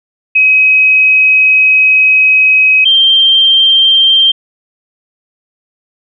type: tone pair in turn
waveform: sine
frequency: 2538 / 3158 Hz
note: D#7 / G7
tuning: +34 / +12 cents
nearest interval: major third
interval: 378 cents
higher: second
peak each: -4 dBFS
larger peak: neither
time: 0.35-2.85 / 2.85-4.32 s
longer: first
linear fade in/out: 10 ms
effects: none